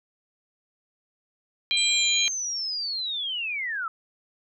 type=harmonic tone; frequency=800 Hz; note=G5; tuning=35 cents sharp; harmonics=3 / 4 / 5; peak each=-26 / -25 / -25 dBFS; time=1.71-2.28 s; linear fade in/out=0 ms
type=linear sweep; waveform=sine; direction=down; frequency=8050 to 1268 Hz; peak=-27 dBFS; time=1.77-3.88 s; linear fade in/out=2 ms
effects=none